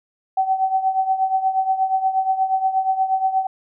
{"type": "tone with tremolo", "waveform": "sine", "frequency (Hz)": 763, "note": "G5", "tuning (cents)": -47, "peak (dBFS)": -13, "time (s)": [0.37, 3.47], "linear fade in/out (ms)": 5, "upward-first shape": "triangle", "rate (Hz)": 8.4, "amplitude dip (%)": 80, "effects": []}